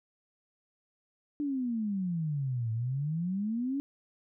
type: exponential two-way sweep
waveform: sine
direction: down then up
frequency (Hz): 298.2 to 110 to 286.3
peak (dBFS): -29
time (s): 1.4-3.8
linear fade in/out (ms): 0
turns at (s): 2.72
effects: none